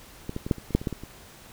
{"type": "clicks", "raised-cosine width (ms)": 3, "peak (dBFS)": [-18, -17, -19, -8, -26, -25, -6, -23, -13, -19, -25], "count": 11, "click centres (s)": [0.294, 0.364, 0.465, 0.512, 0.583, 0.707, 0.75, 0.815, 0.872, 0.927, 1.036], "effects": ["pink hiss -49 dBFS RMS until 1.52 s"]}